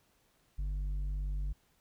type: tone with low-pass filter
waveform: square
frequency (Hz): 48.84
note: G1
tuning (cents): -6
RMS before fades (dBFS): -35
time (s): 0.58-1.53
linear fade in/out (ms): 10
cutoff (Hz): 100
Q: 1.4
effects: pink hiss -71 dBFS RMS until 1.8 s